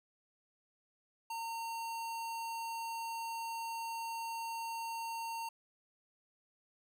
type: tone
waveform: square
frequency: 915 Hz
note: A#5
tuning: 32 cents flat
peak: -39 dBFS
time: 1.3-5.49 s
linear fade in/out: 5 ms
effects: none